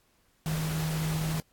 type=tone in noise; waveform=sine; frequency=157.6 Hz; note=D#3; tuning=23 cents sharp; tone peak=-28 dBFS; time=0.46-1.4 s; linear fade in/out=0 ms; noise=pink; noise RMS=-37 dBFS; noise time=0.46-1.4 s; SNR=+6 dB; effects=pink hiss -68 dBFS RMS until 1.52 s + AAC 64 kbps